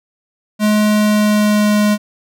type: tone with pitch glide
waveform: square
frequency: 211.5 to 209.1 Hz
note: G#3 to G#3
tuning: +32 to +12 cents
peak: -11 dBFS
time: 0.59-1.98 s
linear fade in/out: 50 ms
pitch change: -20 cents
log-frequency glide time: 0.81-1.82 s
effects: none